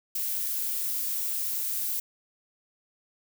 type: noise with high-pass filter sweep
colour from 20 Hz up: violet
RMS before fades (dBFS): -30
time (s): 0.15-2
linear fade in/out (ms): 5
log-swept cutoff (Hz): 1700 to 510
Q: 1.1
effects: none